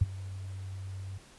sine tone with ADSR envelope, 95.6 Hz, G2, 43 cents flat, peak -17 dBFS, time 0.01-1.18 s, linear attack 8 ms, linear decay 27 ms, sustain -20 dB, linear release 6 ms, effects pink hiss -56 dBFS RMS until 1.38 s + resampled to 24000 Hz

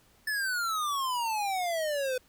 square exponential sweep, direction down, 1760 to 498.9 Hz, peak -29 dBFS, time 0.27-2.18 s, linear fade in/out 5 ms, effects pink hiss -63 dBFS RMS until 2.28 s

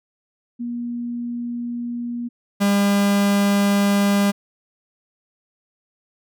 sine / 45% pulse tone pair in turn, 239.1 / 201.1 Hz, A#3 / G3, +44 / +44 cents, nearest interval minor third, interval 300 cents, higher first, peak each -24 / -15 dBFS, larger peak second, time 0.59-2.29 / 2.6-4.32 s, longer second, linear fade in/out 20 ms, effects none

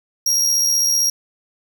40% pulse tone with amplitude modulation, 5630 Hz, F8, 13 cents sharp, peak -12 dBFS, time 0.26-1.1 s, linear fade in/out 5 ms, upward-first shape sine, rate 75.5 Hz, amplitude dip 40%, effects none

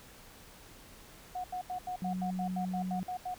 sine tone bursts, 730 Hz, F#5, 24 cents flat, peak -34 dBFS, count 12, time 1.35-3.344 s, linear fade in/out 5 ms, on 91 ms, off 82 ms
sine tone, 185 Hz, F#3, in tune, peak -33 dBFS, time 2.02-3.03 s, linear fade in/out 0 ms
effects pink hiss -54 dBFS RMS until 3.38 s

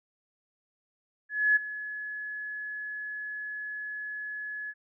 sine tone with ADSR envelope, 1700 Hz, G#6, 40 cents sharp, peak -18 dBFS, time 1.29-4.74 s, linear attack 270 ms, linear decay 16 ms, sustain -16 dB, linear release 46 ms, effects none

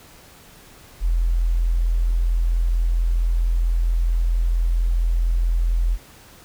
sine tone, 42.22 Hz, E1, 42 cents sharp, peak -16 dBFS, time 1-5.98 s, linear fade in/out 50 ms, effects pink hiss -47 dBFS RMS until 6.44 s

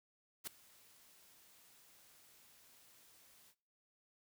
white noise with ADSR envelope, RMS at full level -41 dBFS, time 0.44-3.55 s, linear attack 32 ms, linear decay 4 ms, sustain -24 dB, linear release 63 ms, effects noise-tail reverb RT60 0.5 s tail -23 dB re dry

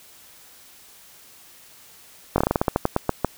slowing click train, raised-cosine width 1 ms, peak -4 dBFS, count 14, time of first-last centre 2.36-3.247 s, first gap 21 ms, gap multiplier 1.18, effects white hiss -49 dBFS RMS until 3.37 s

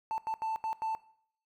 triangle tone bursts at uneven times, 885 Hz, A5, 10 cents sharp, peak -28 dBFS, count 5, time 0.11-0.18 / 0.27-0.34 / 0.42-0.56 / 0.64-0.73 / 0.82-0.95 s, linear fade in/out 0 ms, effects noise-tail reverb RT60 0.6 s tail -19 dB re dry + tanh soft clip ceiling -25 dBFS

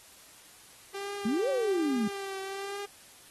sawtooth tone with vibrato, 394.7 Hz, G4, 12 cents sharp, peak -32 dBFS, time 0.94-2.86 s, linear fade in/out 10 ms, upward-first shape triangle, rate 1.2 Hz, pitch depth 44 cents each way
sine exponential two-way sweep, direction up then down, 202.2 to 574 to 202.2 Hz, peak -26 dBFS, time 1.25-2.08 s, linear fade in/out 5 ms, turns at 1.49 s
effects white hiss -54 dBFS RMS until 3.3 s + AAC 32 kbps

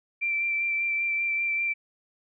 sine tone with vibrato, 2349 Hz, D7, in tune, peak -24 dBFS, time 0.21-1.74 s, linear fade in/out 20 ms, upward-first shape sine, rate 5.1 Hz, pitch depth 16 cents each way, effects none

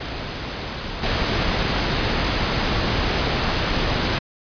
pink noise with level steps, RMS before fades -29 / -21 dBFS, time 0-4.19 s, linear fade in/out 10 ms, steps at 1.03 s, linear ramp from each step 5 ms, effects resampled to 11025 Hz

